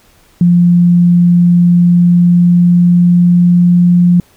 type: tone with pitch glide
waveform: sine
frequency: 174.61 to 175.93 Hz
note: F3 to F3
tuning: 0 to +13 cents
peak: -4 dBFS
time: 0.41-4.2 s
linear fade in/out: 2 ms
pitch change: +13 cents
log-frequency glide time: 1.68-3.94 s
effects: pink hiss -48 dBFS RMS until 4.36 s